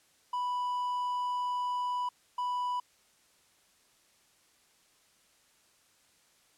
triangle tone pair in turn, 987.8 / 987.8 Hz, B5 / B5, 0 / 0 cents, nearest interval unison, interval 0 cents, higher neither, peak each -28 dBFS, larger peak neither, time 0.33-2.09 / 2.38-2.8 s, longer first, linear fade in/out 5 ms, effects white hiss -66 dBFS RMS until 6.57 s + low-pass 10000 Hz 12 dB/octave

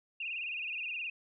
sine tone with vibrato, 2608 Hz, E7, 19 cents flat, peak -35 dBFS, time 0.2-1.1 s, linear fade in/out 5 ms, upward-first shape sine, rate 19 Hz, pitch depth 120 cents each way, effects none

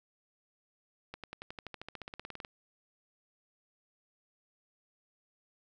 accelerating click train, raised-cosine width 0.3 ms, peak -26 dBFS, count 20, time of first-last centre 1.14-2.448 s, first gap 97 ms, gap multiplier 0.96, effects none

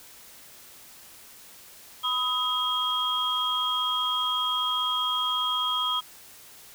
sine tone cluster, 998 / 1263 / 3252 Hz, B5 / D#6 / G#7, +18 / +26 / -37 cents, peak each -32 / -29 / -26 dBFS, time 2.03-6.01 s, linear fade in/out 20 ms, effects white hiss -49 dBFS RMS until 6.74 s

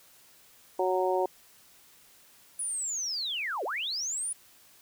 harmonic tone, 185 Hz, F#3, in tune, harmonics 2 / 3 / 4 / 5, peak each -28 / -30 / -31 / -32 dBFS, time 0.79-1.26 s, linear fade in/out 5 ms
sine linear two-way sweep, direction down then up, 10010 to 349.9 to 10010 Hz, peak -30 dBFS, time 2.59-4.33 s, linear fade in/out 5 ms, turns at 3.64 s
effects white hiss -58 dBFS RMS until 4.81 s

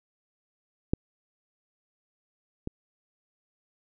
clicks, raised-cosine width 3 ms, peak -10 / -19 dBFS, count 2, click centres 0.935 / 2.674 s, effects none

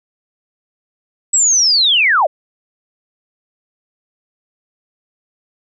sine linear sweep, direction down, 7900 to 523.3 Hz, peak -9 dBFS, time 1.33-2.27 s, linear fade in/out 10 ms, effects none

